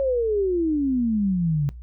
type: exponential sweep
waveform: sine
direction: down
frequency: 554.4 to 138.59 Hz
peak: -19 dBFS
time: 0-1.69 s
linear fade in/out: 0 ms
effects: noise-tail reverb RT60 0.2 s tail -22 dB re dry + added 60 Hz sine -36 dBFS peak until 1.82 s